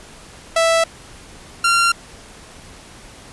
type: tone pair in turn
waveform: sawtooth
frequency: 659.3 / 1378.6 Hz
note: E5 / F6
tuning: 0 / -23 cents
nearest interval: octave + minor second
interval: 1277 cents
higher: second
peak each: -9 dBFS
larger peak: neither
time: 0.56-0.84 / 1.64-1.92 s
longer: neither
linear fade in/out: 5 ms
effects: pink hiss -41 dBFS RMS until 3.32 s + resampled to 24000 Hz